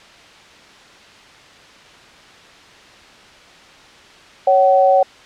sine tone pair together, 554.4 / 756.5 Hz, C#5 / F#5, 0 / +38 cents, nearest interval perfect fourth, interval 538 cents, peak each -12 dBFS, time 4.47-5.03 s, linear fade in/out 5 ms, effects white hiss -43 dBFS RMS until 5.25 s + low-pass 4000 Hz 12 dB/octave

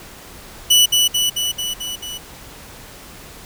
sawtooth tone with echo, 2960 Hz, F#7, in tune, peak -6 dBFS, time 0.7-0.86 s, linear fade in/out 10 ms, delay 220 ms, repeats 6, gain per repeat -3 dB, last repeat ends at 2.18 s, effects pink hiss -39 dBFS RMS until 3.45 s

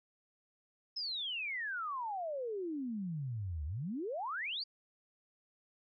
sine exponential two-way sweep, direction down then up, 5274 to 70.7 to 4882 Hz, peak -36 dBFS, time 0.96-4.64 s, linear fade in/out 10 ms, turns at 3.65 s, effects none

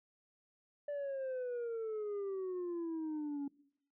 sine exponential sweep, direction down, 586 to 278.7 Hz, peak -34 dBFS, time 0.88-3.48 s, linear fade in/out 5 ms, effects noise-tail reverb RT60 0.7 s tail -22 dB re dry + tanh soft clip ceiling -36 dBFS

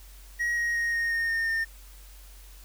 triangle tone with pitch steps, 1898 / 1883.8 / 1869.7 / 1855.7 / 1841.8 / 1828.1 / 1814.4 Hz, A#6 / A#6 / A#6 / A#6 / A#6 / A#6 / A#6, +31 / +18 / +5 / -8 / -21 / -34 / -47 cents, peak -23 dBFS, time 0.39-1.65 s, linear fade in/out 20 ms, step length 180 ms, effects added 47 Hz sine -46 dBFS peak until 2.64 s + white hiss -54 dBFS RMS until 2.64 s

